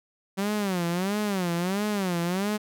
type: tone with vibrato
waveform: sawtooth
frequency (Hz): 189.5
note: F#3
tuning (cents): +42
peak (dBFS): -21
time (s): 0.37-2.58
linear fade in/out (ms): 20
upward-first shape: sine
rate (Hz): 1.5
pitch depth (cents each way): 190
effects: none